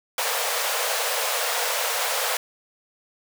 pink high-pass noise, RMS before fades -25 dBFS, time 0.18-2.37 s, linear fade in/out 2 ms, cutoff 460 Hz, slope 96 dB/octave, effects none

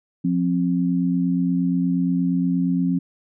sine tone pair together, 176.7 / 265.2 Hz, F3 / C4, +21 / +23 cents, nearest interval perfect fifth, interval 702 cents, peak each -20 / -21 dBFS, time 0.24-2.99 s, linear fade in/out 10 ms, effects none

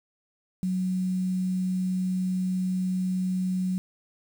sine tone with quantisation, 184.8 Hz, F#3, 2 cents flat, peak -24 dBFS, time 0.63-3.78 s, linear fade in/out 0 ms, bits 8, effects none

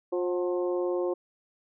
harmonic tone with a mistuned harmonic, 177.9 Hz, F3, 32 cents sharp, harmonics 2 / 3 / 4 / 5 / 6, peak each -27 / -31 / -42 / -43 / -43 dBFS, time 0.12-1.14 s, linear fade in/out 10 ms, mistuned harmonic 4, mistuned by +55 cents, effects none

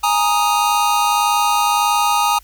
square chord, Ab suspended second, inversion none, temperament equal, 830.6 / 932.3 / 1244.5 Hz, Ab5 / Bb5 / Eb6, 0 / 0 / 0 cents, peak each -19 dBFS, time 0.03-2.39 s, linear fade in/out 10 ms, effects added 50 Hz sine -45 dBFS peak until 2.43 s + white hiss -51 dBFS RMS until 2.43 s

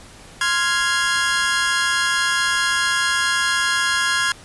sawtooth chord, F minor, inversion second, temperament equal, 1046.5 / 1396.9 / 1661.2 Hz, C6 / F6 / Ab6, 0 / 0 / 0 cents, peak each -21 / -19 / -16 dBFS, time 0.41-4.32 s, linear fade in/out 2 ms, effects pink hiss -43 dBFS RMS until 4.44 s + resampled to 24000 Hz

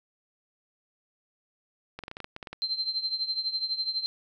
clicks, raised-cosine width 0.3 ms, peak -22 dBFS, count 11, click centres 1.99 / 2.037 / 2.081 / 2.114 / 2.169 / 2.203 / 2.244 / 2.364 / 2.428 / 2.472 / 2.53 s
sine tone with tremolo, 4122 Hz, C8, 27 cents flat, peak -24 dBFS, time 2.62-4.06 s, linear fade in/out 0 ms, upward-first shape triangle, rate 12 Hz, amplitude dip 85%
effects none

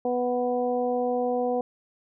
harmonic tone, 246.9 Hz, B3, in tune, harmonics 1 / 2 / 3 / 4, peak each -30 / -25 / -29 / -42 dBFS, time 0.05-1.61 s, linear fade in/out 2 ms, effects none

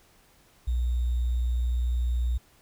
sine tone with sample-and-hold, 60.5 Hz, B1, 35 cents flat, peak -23 dBFS, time 0.67-2.38 s, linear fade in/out 10 ms, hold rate 3675 Hz, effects pink hiss -60 dBFS RMS until 2.61 s

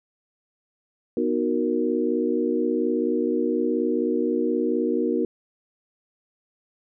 sine chord, B major seventh, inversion none, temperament equal, 246.9 / 311.1 / 370 / 466.2 Hz, B3 / D#4 / F#4 / A#4, 0 / 0 / 0 / 0 cents, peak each -26 dBFS, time 1.17-5.25 s, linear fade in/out 2 ms, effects none

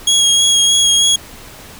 25% pulse tone with vibrato, 3298 Hz, G#7, 13 cents flat, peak -5 dBFS, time 0.07-1.16 s, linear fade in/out 5 ms, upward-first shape sine, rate 3.2 Hz, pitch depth 16 cents each way, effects pink hiss -36 dBFS RMS until 1.79 s

